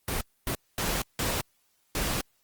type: noise bursts at uneven times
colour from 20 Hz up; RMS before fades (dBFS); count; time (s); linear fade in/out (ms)
pink; -29; 5; 0.08-0.21 / 0.47-0.55 / 0.78-1.02 / 1.19-1.41 / 1.95-2.21; 2
effects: white hiss -70 dBFS RMS until 2.43 s + Opus 24 kbps